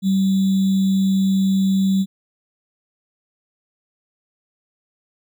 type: tone with sample-and-hold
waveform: sine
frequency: 192.6 Hz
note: G3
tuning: 30 cents flat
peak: -14 dBFS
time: 0.02-2.06 s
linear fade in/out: 50 ms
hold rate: 3675 Hz
effects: none